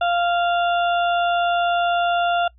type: harmonic tone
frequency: 696 Hz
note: F5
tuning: 6 cents flat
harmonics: 1 / 2 / 4 / 5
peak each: -18 / -24 / -30 / -32 dBFS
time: 0.01-2.48 s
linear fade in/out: 5 ms
effects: noise-tail reverb RT60 0.1 s tail -24 dB re dry + added 60 Hz sine -49 dBFS peak until 2.58 s